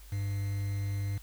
triangle tone with quantisation, 100 Hz, G2, 35 cents sharp, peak -28 dBFS, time 0.12-1.18 s, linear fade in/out 5 ms, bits 8, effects added 50 Hz sine -48 dBFS peak until 1.22 s + white hiss -57 dBFS RMS until 1.22 s

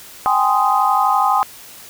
sine chord, Ab major seventh, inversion third, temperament just, 778.7 / 830.6 / 1038.3 / 1245.9 Hz, G5 / Ab5 / C6 / Eb6, -12 / 0 / -14 / +2 cents, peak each -18 dBFS, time 0.26-1.43 s, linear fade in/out 0 ms, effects white hiss -39 dBFS RMS until 1.89 s

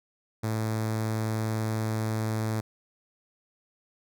sawtooth tone with notch filter, 109.9 Hz, A2, 2 cents flat, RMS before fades -29 dBFS, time 0.43-2.61 s, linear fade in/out 10 ms, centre 2900 Hz, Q 1.6, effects none

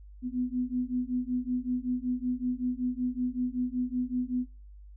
sine beating tone pair, 246.9 / 252.2 Hz, B3 / B3, 0 / +36 cents, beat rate 5.3 Hz, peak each -31 dBFS, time 0.22-4.47 s, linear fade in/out 50 ms, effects noise-tail reverb RT60 0.4 s tail -25 dB re dry + added 50 Hz sine -46 dBFS peak until 4.96 s

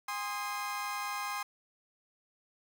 30% pulse chord, Ab major, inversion none, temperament equal with one note detuned, 814.9 / 1046.5 / 1244.5 Hz, Ab5 / C6 / Eb6, -33 / 0 / 0 cents, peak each -37 / -35 / -38 dBFS, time 0.08-1.43 s, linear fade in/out 5 ms, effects none

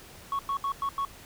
sine tone bursts at uneven times, 1108.7 Hz, C#6, in tune, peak -24 dBFS, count 5, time 0.32-0.39 / 0.49-0.57 / 0.64-0.72 / 0.82-0.89 / 0.98-1.05 s, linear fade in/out 2 ms, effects tanh soft clip ceiling -25 dBFS + pink hiss -49 dBFS RMS until 1.25 s

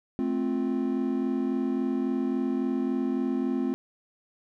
triangle chord, F major, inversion first, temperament just, 218.3 / 261.9 / 349.2 Hz, A3 / C4 / F4, -13 / +2 / 0 cents, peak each -29 / -25 / -30 dBFS, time 0.19-3.74 s, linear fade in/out 0 ms, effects none

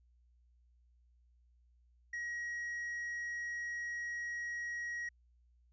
triangle tone, 1900 Hz, A#6, 33 cents sharp, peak -36 dBFS, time 2.13-5.09 s, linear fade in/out 5 ms, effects added 60 Hz sine -65 dBFS peak until 5.72 s + resampled to 16000 Hz

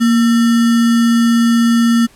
sine tone with sample-and-hold, 233.1 Hz, A#3, in tune, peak -8 dBFS, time 0-2.07 s, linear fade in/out 20 ms, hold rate 1575 Hz, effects pink hiss -47 dBFS RMS until 2.15 s + low-pass 12000 Hz 12 dB/octave

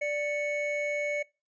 triangle tone pair together, 587.2 / 2217 Hz, D5 / C#7, 0 / 0 cents, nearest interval octave + major seventh, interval 2300 cents, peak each -28 / -30 dBFS, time 0.01-1.23 s, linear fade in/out 10 ms, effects noise-tail reverb RT60 0.3 s tail -25 dB re dry + resampled to 16000 Hz

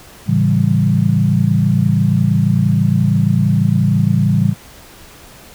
sine chord, A dominant seventh, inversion none, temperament equal, 110 / 138.59 / 164.81 / 196 Hz, A2 / C#3 / E3 / G3, 0 / 0 / 0 / 0 cents, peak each -16 dBFS, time 0.26-4.55 s, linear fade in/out 50 ms, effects pink hiss -40 dBFS RMS until 5.54 s

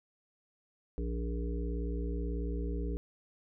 harmonic tone, 58.3 Hz, A#1, 1 cent sharp, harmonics 1 / 3 / 5 / 7 / 8, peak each -33 / -42 / -42 / -43 / -46 dBFS, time 0.98-2.97 s, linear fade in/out 0 ms, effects none

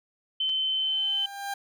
sine tone, 3071 Hz, G7, 36 cents flat, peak -24 dBFS, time 0.4-1.26 s, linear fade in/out 5 ms
clicks, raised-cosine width 0.2 ms, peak -31 dBFS, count 2, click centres 0.491 / 0.497 s
30% pulse tone with exponential growth, 798 Hz, G5, 31 cents sharp, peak -26 dBFS, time 0.66-1.54 s, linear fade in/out 5 ms, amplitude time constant 190 ms
effects none

